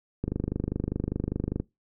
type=click train; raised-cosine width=3 ms; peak=-15 dBFS; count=35; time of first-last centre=0.24-1.6 s; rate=25 Hz; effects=noise-tail reverb RT60 0.2 s tail -22 dB re dry